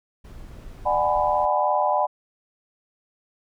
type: noise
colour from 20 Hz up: brown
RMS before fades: -40 dBFS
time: 0.24-1.46 s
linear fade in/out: 10 ms
type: chord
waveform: sine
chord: G# half-diminished seventh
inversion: second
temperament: just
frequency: 598 / 747.5 / 830.6 / 996.7 Hz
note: D5 / F#5 / G#5 / B5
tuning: +31 / +17 / 0 / +16 cents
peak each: -24 dBFS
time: 0.85-2.07 s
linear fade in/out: 20 ms
effects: none